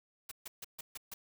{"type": "noise bursts", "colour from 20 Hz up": "white", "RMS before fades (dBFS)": -44, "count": 6, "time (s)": [0.29, 1.14], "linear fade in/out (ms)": 5, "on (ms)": 25, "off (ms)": 140, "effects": []}